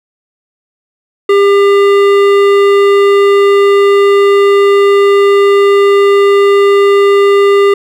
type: tone with hard clipping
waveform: triangle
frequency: 400.4 Hz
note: G4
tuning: 37 cents sharp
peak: -6 dBFS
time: 1.29-7.74 s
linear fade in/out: 5 ms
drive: 17 dB
effects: none